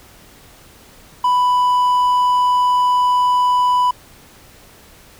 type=tone; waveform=triangle; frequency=992 Hz; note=B5; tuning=7 cents sharp; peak=-10 dBFS; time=1.24-3.91 s; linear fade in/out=5 ms; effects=pink hiss -45 dBFS RMS until 5.19 s